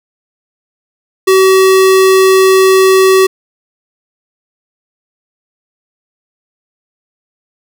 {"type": "tone", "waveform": "square", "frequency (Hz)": 380, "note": "F#4", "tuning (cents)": 46, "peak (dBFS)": -5, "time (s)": [1.27, 3.27], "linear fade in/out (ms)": 10, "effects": []}